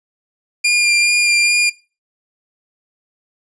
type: tone with vibrato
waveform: sawtooth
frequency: 2404 Hz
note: D7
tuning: 40 cents sharp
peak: -8 dBFS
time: 0.64-1.7 s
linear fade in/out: 10 ms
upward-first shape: sine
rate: 2.4 Hz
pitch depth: 14 cents each way
effects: noise-tail reverb RT60 0.3 s tail -20 dB re dry + resampled to 22050 Hz